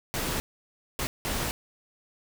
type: noise bursts at uneven times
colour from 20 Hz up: pink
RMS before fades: -30 dBFS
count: 3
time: 0.14-0.4 / 0.99-1.07 / 1.25-1.51 s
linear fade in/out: 0 ms
effects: none